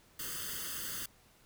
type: noise with comb filter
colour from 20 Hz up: white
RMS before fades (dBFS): -40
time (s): 0.19-1.06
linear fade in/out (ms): 5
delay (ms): 0.63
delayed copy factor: +1
effects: pink hiss -64 dBFS RMS until 1.45 s